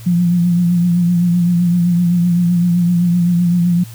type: tone with vibrato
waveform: sine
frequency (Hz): 174.61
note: F3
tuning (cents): 0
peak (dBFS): -10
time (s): 0.06-3.84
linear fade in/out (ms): 10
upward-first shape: triangle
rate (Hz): 7.8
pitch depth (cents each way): 49
effects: added 114 Hz sine -31 dBFS peak until 3.94 s + white hiss -41 dBFS RMS until 3.94 s